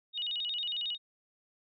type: tone with vibrato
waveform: sine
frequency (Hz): 3293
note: G#7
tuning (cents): -15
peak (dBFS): -32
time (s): 0.13-0.98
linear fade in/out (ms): 50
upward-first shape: square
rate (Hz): 11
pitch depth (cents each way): 210
effects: none